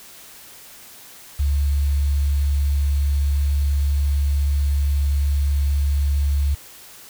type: tone with quantisation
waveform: sine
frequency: 71 Hz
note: C#2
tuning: 42 cents sharp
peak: -16 dBFS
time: 1.39-6.55 s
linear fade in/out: 10 ms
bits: 7
effects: white hiss -43 dBFS RMS until 7.09 s